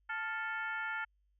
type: harmonic tone with a mistuned harmonic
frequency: 440 Hz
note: A4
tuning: in tune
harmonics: 2 / 3 / 4 / 5 / 6 / 7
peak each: -43 / -38 / -41 / -45 / -53 / -56 dBFS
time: 0.09-1.05 s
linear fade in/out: 10 ms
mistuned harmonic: 3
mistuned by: +100 cents
effects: added 50 Hz sine -70 dBFS peak until 1.39 s